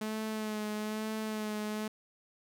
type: tone with vibrato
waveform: sawtooth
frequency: 215 Hz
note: A3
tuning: 40 cents flat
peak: -30 dBFS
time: 0.01-1.88 s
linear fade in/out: 5 ms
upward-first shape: sine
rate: 1.1 Hz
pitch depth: 26 cents each way
effects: none